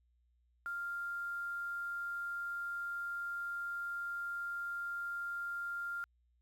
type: tone with quantisation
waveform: sine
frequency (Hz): 1396.9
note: F6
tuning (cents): 0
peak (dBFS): -37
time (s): 0.66-6.04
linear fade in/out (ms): 0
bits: 10
effects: added 60 Hz sine -70 dBFS peak until 6.41 s + AAC 64 kbps